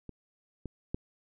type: clicks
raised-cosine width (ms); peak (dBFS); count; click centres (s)
3; -29 / -25 / -19; 3; 0.093 / 0.657 / 0.945
effects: none